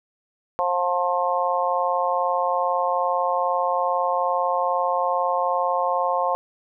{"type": "harmonic tone", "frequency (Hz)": 177.6, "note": "F3", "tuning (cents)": 29, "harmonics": [3, 4, 5, 6], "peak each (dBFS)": [-25, -25, -25, -25], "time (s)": [0.59, 6.35], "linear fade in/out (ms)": 0, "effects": []}